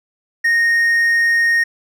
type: tone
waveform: triangle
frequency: 1856 Hz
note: A#6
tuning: 8 cents flat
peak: -10 dBFS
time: 0.44-1.64 s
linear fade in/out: 10 ms
effects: none